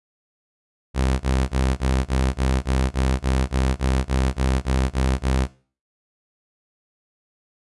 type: tone bursts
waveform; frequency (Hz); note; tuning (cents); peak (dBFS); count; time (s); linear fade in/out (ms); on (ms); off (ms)
sawtooth; 65.4; C2; 0; -14; 16; 0.94-5.475; 50; 260; 25
effects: noise-tail reverb RT60 0.4 s tail -19 dB re dry + resampled to 24000 Hz